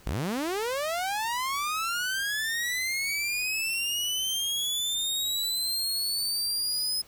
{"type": "linear sweep", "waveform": "sawtooth", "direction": "up", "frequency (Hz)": [34.65, 5100], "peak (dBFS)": -24, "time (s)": [0.06, 7.02], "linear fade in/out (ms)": 10, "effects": ["pink hiss -55 dBFS RMS until 7.07 s"]}